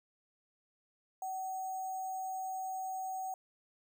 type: tone with sample-and-hold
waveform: sine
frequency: 755 Hz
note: F#5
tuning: 35 cents sharp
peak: -36 dBFS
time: 1.22-3.34 s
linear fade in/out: 2 ms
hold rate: 7350 Hz
effects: none